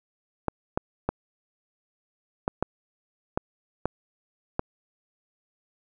clicks, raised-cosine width 1 ms, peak -10 dBFS, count 8, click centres 0.483 / 0.775 / 1.09 / 2.479 / 2.626 / 3.375 / 3.856 / 4.594 s, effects none

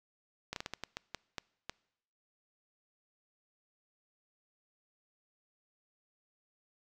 slowing click train, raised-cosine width 0.2 ms, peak -20 dBFS, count 10, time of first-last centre 0.53-1.696 s, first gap 32 ms, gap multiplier 1.33, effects noise-tail reverb RT60 0.8 s tail -25 dB re dry

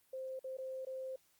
sine tone with dropouts, 523.3 Hz, C5, in tune, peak -40 dBFS, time 0.13-1.16 s, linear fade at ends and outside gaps 5 ms, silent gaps 0.393-0.442 / 0.571-0.584 / 0.851-0.868 s, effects white hiss -72 dBFS RMS until 1.39 s + Opus 32 kbps

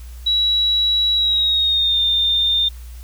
sine tone with pitch glide, 3900 to 3618 Hz, B7 to A7, -23 to +48 cents, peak -14 dBFS, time 0.26-2.69 s, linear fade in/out 10 ms, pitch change -129 cents, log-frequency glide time 1.14-2 s, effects added 60 Hz sine -32 dBFS peak until 3.03 s + white hiss -48 dBFS RMS until 3.03 s

